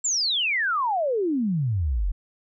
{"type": "exponential sweep", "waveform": "sine", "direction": "down", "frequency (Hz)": [7600, 40.05], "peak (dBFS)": -21, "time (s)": [0.04, 2.12], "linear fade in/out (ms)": 10, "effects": []}